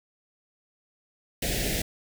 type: band-stop noise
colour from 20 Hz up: pink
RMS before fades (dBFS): -28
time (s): 1.42-1.82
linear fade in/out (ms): 5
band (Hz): 720 to 1700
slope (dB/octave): 48
effects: none